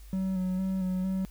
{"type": "tone with vibrato", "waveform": "triangle", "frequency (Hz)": 187.2, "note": "F#3", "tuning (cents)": 20, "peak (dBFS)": -25, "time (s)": [0.13, 1.25], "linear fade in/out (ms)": 0, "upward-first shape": "square", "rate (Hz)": 2.2, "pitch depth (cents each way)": 22, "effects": ["added 50 Hz sine -45 dBFS peak until 1.3 s", "white hiss -59 dBFS RMS until 1.3 s"]}